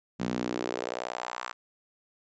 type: tone with high-pass filter sweep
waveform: sawtooth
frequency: 60.9 Hz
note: B1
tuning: 24 cents flat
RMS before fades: -34 dBFS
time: 0.19-1.53 s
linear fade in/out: 20 ms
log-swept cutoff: 190 to 1200 Hz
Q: 2.2
effects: resampled to 16000 Hz